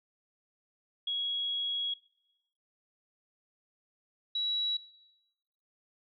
sine tone pair in turn, 3322 / 3900 Hz, G#7 / B7, 0 / -23 cents, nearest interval minor third, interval 277 cents, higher second, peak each -30 / -29 dBFS, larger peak second, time 1.07-1.94 / 4.35-4.77 s, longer first, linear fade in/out 5 ms, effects noise-tail reverb RT60 1.0 s tail -21 dB re dry

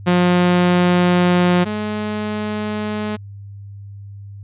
sawtooth tone pair in turn, 177.9 / 211.6 Hz, F3 / G#3, +32 / +33 cents, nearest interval minor third, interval 301 cents, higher second, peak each -8 / -17 dBFS, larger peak first, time 0.06-1.65 / 1.65-3.17 s, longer first, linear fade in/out 20 ms, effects added 100 Hz sine -32 dBFS peak until 4.43 s + resampled to 8000 Hz

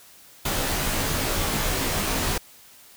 pink noise with comb filter, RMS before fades -25 dBFS, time 0.45-2.38 s, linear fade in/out 5 ms, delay 17 ms, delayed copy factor -0.9, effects white hiss -50 dBFS RMS until 2.96 s

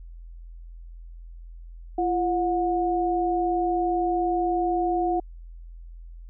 sine tone pair together, 342.2 / 725 Hz, F4 / F#5, -35 / -35 cents, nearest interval octave + minor second, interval 1300 cents, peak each -24 dBFS, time 1.98-5.2 s, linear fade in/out 5 ms, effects added 42 Hz sine -39 dBFS peak until 6.29 s

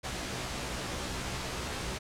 pink noise with comb filter, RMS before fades -36 dBFS, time 0.03-1.99 s, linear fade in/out 20 ms, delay 16 ms, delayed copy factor +0.8, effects low-pass 8000 Hz 12 dB/octave

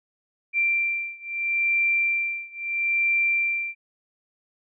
sine beating tone pair, 2359 / 2359.76 Hz, D7 / D7, +7 / +8 cents, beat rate 0.76 Hz, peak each -24 / -25 dBFS, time 0.53-3.75 s, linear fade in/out 50 ms, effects none

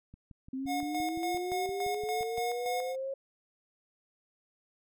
click train, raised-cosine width 5 ms, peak -37 dBFS, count 14, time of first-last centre 0.14-2.381 s, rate 5.8 Hz
sine linear sweep, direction up, 259.3 to 546 Hz, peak -33 dBFS, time 0.53-3.14 s, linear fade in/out 5 ms
square tone with tremolo, 723 Hz, F#5, 40 cents flat, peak -32 dBFS, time 0.66-2.96 s, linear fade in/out 50 ms, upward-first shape square, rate 3.5 Hz, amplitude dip 55%
effects none

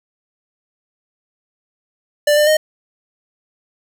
square tone with pitch steps, 590 / 598 / 618 Hz, D5 / D5 / D#5, +8 / +31 / -12 cents, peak -11 dBFS, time 2.27-2.57 s, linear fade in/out 5 ms, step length 100 ms, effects none

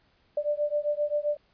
sine beating tone pair, 587.3 / 594.9 Hz, D5 / D5, 0 / +22 cents, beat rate 7.6 Hz, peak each -28 / -28 dBFS, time 0.37-1.37 s, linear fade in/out 5 ms, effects pink hiss -66 dBFS RMS until 1.53 s + resampled to 11025 Hz

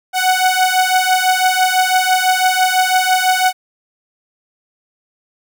sawtooth beating tone pair, 740 / 746 Hz, F#5 / F#5, 0 / +14 cents, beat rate 6 Hz, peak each -11 dBFS, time 0.13-3.53 s, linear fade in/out 50 ms, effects none

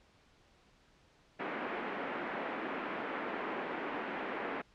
pink band-pass noise, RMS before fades -39 dBFS, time 1.39-4.62 s, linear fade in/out 10 ms, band 250 to 2300 Hz, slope 24 dB/octave, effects pink hiss -66 dBFS RMS until 4.74 s + low-pass 5000 Hz 12 dB/octave

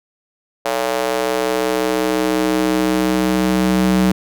square tone with high-pass filter sweep, 62.8 Hz, B1, 30 cents sharp, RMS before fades -17 dBFS, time 0.65-4.12 s, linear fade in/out 5 ms, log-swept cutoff 580 to 190 Hz, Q 2.2, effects none

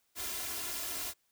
white noise with comb filter, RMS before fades -38 dBFS, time 0.15-1.14 s, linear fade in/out 50 ms, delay 2.9 ms, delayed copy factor +0.7, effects white hiss -75 dBFS RMS until 1.31 s

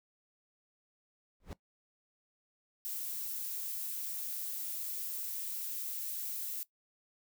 brown noise with exponential growth, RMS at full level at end -36 dBFS, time 1.4-1.53 s, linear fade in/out 1 ms, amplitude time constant 27 ms
violet noise, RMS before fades -39 dBFS, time 2.85-6.63 s, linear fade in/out 0 ms
effects noise-tail reverb RT60 0.1 s tail -19 dB re dry

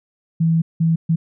sine tone bursts at uneven times, 163.9 Hz, E3, 10 cents flat, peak -13 dBFS, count 3, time 0.4-0.62 / 0.8-0.96 / 1.09-1.16 s, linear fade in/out 10 ms, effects none

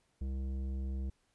sine tone with tanh clipping, 66.3 Hz, C2, 23 cents sharp, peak -36 dBFS, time 0.21-1.1 s, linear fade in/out 5 ms, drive 12 dB, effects pink hiss -75 dBFS RMS until 1.34 s + resampled to 24000 Hz

